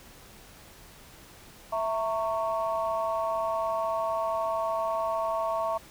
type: chord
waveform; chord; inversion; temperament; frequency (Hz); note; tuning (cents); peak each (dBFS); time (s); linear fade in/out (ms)
sine; A# diminished; second; equal with one note detuned; 659.3 / 915.3 / 1108.7; E5 / A#5 / C#6; 0 / -32 / 0; -28 / -32 / -31; 1.72-5.78; 10
effects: tanh soft clip ceiling -18 dBFS + pink hiss -51 dBFS RMS until 5.9 s